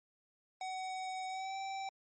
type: tone with pitch glide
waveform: square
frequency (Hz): 751 to 775.7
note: F#5 to G5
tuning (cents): +26 to -18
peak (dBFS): -39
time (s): 0.61-1.89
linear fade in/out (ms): 2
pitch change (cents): +56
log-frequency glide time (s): 1.27-1.57
effects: MP3 32 kbps